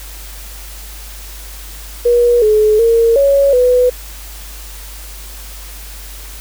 sine tone with pitch steps, 479.9 / 427.5 / 460.1 / 557 / 497.2 Hz, B4 / A4 / A#4 / C#5 / B4, -50 / -50 / -23 / +8 / +12 cents, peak -7 dBFS, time 2.05-3.9 s, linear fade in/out 10 ms, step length 370 ms, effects added 50 Hz sine -30 dBFS peak until 6.4 s + white hiss -34 dBFS RMS until 6.4 s

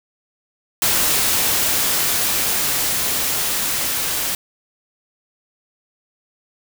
white noise with level ramp, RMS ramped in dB -17 to -22 dBFS, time 0.82-4.35 s, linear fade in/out 2 ms, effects none

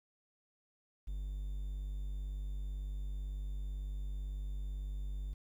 triangle tone, 49 Hz, G1, in tune, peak -35 dBFS, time 1.07-5.34 s, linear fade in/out 10 ms, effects 11-bit

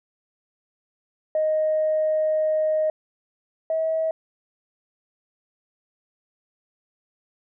sine tone pair in turn, 622.3 / 642 Hz, D#5 / E5, 0 / -46 cents, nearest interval minor second, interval 54 cents, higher second, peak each -18 / -20 dBFS, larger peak first, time 1.35-2.9 / 3.7-4.11 s, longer first, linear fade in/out 2 ms, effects tanh soft clip ceiling -14 dBFS

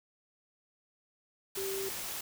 sine tone in noise, 388.9 Hz, G4, 14 cents flat, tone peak -35 dBFS, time 1.57-1.89 s, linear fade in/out 5 ms, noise white, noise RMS -39 dBFS, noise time 1.55-2.21 s, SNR +1 dB, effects none

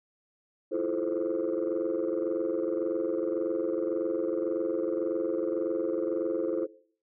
sine chord, F major seventh, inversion third, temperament just, 327.4 / 349.2 / 436.5 / 523.8 Hz, E4 / F4 / A4 / C5, -12 / 0 / -14 / +2 cents, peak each -31 dBFS, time 0.71-6.67 s, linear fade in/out 20 ms, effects noise-tail reverb RT60 0.5 s tail -18 dB re dry + tanh soft clip ceiling -21 dBFS

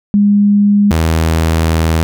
sine / sawtooth tone pair in turn, 204.1 / 81 Hz, G#3 / E2, -30 / -30 cents, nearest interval octave + major third, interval 1600 cents, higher first, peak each -6 dBFS, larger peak neither, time 0.14-0.91 / 0.91-2.03 s, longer second, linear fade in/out 0 ms, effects none

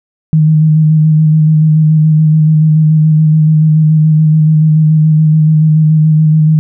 sine tone with vibrato, 155.56 Hz, D#3, in tune, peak -4 dBFS, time 0.33-6.59 s, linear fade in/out 0 ms, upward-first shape square, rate 7 Hz, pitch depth 19 cents each way, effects none

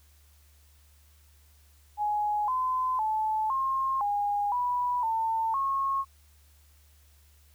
sine tone with pitch steps, 836 / 1024 / 868 / 1067 / 818 / 982 / 897 / 1089 Hz, G#5 / C6 / A5 / C6 / G#5 / B5 / A5 / C#6, +11 / -38 / -24 / +34 / -26 / -10 / +33 / -31 cents, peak -25 dBFS, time 1.97-6.05 s, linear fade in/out 50 ms, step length 510 ms, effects added 73 Hz sine -57 dBFS peak until 7.54 s + white hiss -64 dBFS RMS until 7.54 s

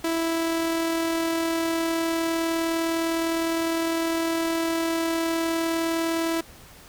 sawtooth tone with amplitude modulation, 329.6 Hz, E4, in tune, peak -18 dBFS, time 0.04-6.41 s, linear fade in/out 5 ms, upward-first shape sine, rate 39.7 Hz, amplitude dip 25%, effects pink hiss -48 dBFS RMS until 6.88 s

